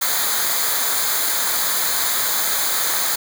white noise with comb filter, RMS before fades -20 dBFS, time 0.01-3.16 s, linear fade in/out 10 ms, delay 0.36 ms, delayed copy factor -0.75, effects none

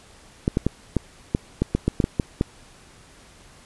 clicks, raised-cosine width 3 ms, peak -6 dBFS, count 12, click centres 0.479 / 0.571 / 0.666 / 0.967 / 1.349 / 1.62 / 1.75 / 1.88 / 2.002 / 2.041 / 2.198 / 2.411 s, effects pink hiss -50 dBFS RMS until 3.65 s + resampled to 24000 Hz

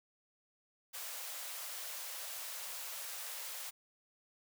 white high-pass noise, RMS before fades -44 dBFS, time 0.93-3.71 s, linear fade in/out 20 ms, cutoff 480 Hz, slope 96 dB/octave, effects none

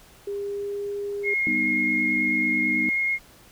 sine tone with pitch glide, 403.2 to 405.5 Hz, G4 to G#4, +49 to -41 cents, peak -27 dBFS, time 0.27-1.34 s, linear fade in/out 5 ms, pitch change +10 cents, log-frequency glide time 0.43-0.86 s
sine tone with vibrato, 2148 Hz, C7, 45 cents sharp, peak -21 dBFS, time 1.23-3.19 s, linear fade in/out 50 ms, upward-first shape sine, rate 9.2 Hz, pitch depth 9 cents each way
sine chord, G augmented, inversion none, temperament equal, 196 / 246.9 / 311.1 Hz, G3 / B3 / D#4, 0 / 0 / 0 cents, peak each -32 / -29 / -29 dBFS, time 1.47-2.89 s, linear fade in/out 0 ms
effects pink hiss -52 dBFS RMS until 3.51 s

